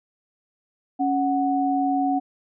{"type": "tone pair together", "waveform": "sine", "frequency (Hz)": [277.2, 740], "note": ["C#4", "F#5"], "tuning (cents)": [0, 0], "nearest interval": "octave + perfect fourth", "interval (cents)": 1700, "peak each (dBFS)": -22, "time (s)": [0.99, 2.2], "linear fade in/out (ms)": 20, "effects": []}